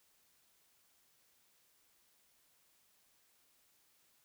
silence, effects white hiss -72 dBFS RMS until 4.24 s

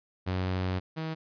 sawtooth tone pair in turn, 92.5 / 159.64 Hz, F#2 / D#3, 0 / +45 cents, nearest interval major sixth, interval 945 cents, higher second, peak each -24 / -28 dBFS, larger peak first, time 0.26-0.8 / 0.96-1.15 s, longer first, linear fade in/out 20 ms, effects resampled to 11025 Hz

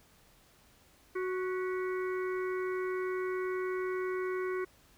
harmonic tone with a mistuned harmonic, 370 Hz, F#4, in tune, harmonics 1 / 3 / 4 / 5 / 6, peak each -32 / -42 / -44 / -46 / -48 dBFS, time 1.15-4.65 s, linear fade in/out 10 ms, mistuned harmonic 5, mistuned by +80 cents, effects pink hiss -63 dBFS RMS until 4.97 s

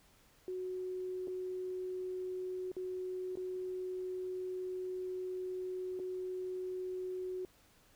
sine tone with dropouts, 368.9 Hz, F#4, 5 cents flat, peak -37 dBFS, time 0.48-7.45 s, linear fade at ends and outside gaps 1 ms, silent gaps 1.273-1.28 / 2.717-2.766 / 3.355-3.372 / 5.992-5.998 s, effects pink hiss -66 dBFS RMS until 7.95 s

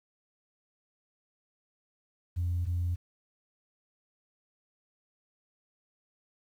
sine tone pair in turn, 87.31 / 87.31 Hz, F2 / F2, 0 / 0 cents, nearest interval unison, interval 0 cents, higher neither, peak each -26 dBFS, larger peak neither, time 2.36-2.66 / 2.66-2.96 s, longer neither, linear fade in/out 20 ms, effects tanh soft clip ceiling -24 dBFS + 10-bit

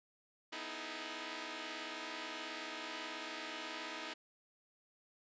5% pulse chord, E major seventh, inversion second, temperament equal with one note detuned, 246.9 / 311.1 / 329.6 / 424 Hz, B3 / D#4 / E4 / G#4, 0 / 0 / 0 / +36 cents, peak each -40 / -34 / -37 / -38 dBFS, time 0.52-4.14 s, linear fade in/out 10 ms, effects resampled to 16000 Hz

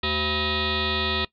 sine tone with frequency modulation, 1880 Hz, A#6, 14 cents sharp, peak -22 dBFS, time 0.03-1.25 s, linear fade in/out 5 ms, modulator 300 Hz, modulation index 7.1, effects noise-tail reverb RT60 0.1 s tail -20 dB re dry

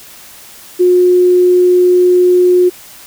sine tone, 360 Hz, F#4, 47 cents flat, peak -5 dBFS, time 0.79-2.7 s, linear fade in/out 20 ms, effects white hiss -36 dBFS RMS until 3.06 s

